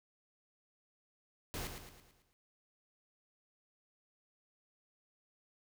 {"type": "noise with echo", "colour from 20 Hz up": "pink", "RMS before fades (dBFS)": -41, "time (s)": [1.54, 1.67], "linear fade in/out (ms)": 0, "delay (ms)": 110, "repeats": 6, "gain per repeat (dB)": -6, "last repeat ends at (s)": 2.33, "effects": []}